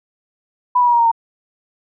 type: tone with pitch steps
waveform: sine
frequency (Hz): 990 / 974.7 / 959.6 / 944.7 / 930.1 / 915.7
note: B5 / B5 / A#5 / A#5 / A#5 / A#5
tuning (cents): +4 / -23 / +50 / +23 / -4 / -31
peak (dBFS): -10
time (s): 0.75-1.116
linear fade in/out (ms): 10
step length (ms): 61
effects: none